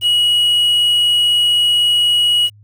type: tone with quantisation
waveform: triangle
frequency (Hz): 2909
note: F#7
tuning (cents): -30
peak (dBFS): -9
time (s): 0.01-2.5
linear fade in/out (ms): 50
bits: 6
effects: added 104 Hz sine -42 dBFS peak until 2.63 s